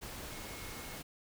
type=tone in noise; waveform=sine; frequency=2173 Hz; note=C#7; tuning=35 cents flat; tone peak=-54 dBFS; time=0.3-0.98 s; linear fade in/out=20 ms; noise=pink; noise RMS=-45 dBFS; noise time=0.01-1.03 s; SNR=-12 dB; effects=none